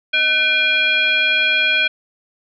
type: tone with frequency modulation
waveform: sine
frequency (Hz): 2407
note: D7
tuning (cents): +42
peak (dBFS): -13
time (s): 0.13-1.88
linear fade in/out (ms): 10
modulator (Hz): 891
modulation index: 1.1
effects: none